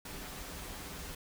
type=noise with comb filter; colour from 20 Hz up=pink; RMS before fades=-44 dBFS; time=0.05-1.15 s; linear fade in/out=5 ms; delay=8.8 ms; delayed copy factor=-0.5; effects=none